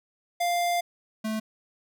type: tone pair in turn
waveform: square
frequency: 698 / 218.2 Hz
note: F5 / A3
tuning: -1 / -14 cents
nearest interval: octave + minor sixth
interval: 2013 cents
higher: first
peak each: -24 / -28 dBFS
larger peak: first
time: 0.4-0.81 / 1.24-1.4 s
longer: first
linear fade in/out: 10 ms
effects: none